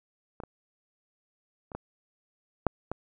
clicks, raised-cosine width 1 ms, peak -25 / -26 / -29 / -21 / -8 / -18 dBFS, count 6, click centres 0.402 / 0.436 / 1.718 / 1.75 / 2.667 / 2.916 s, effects none

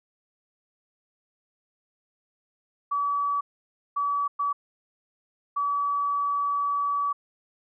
sine tone bursts at uneven times, 1144 Hz, D6, 46 cents flat, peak -23 dBFS, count 4, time 2.91-3.41 / 3.96-4.28 / 4.39-4.53 / 5.56-7.13 s, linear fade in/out 10 ms, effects none

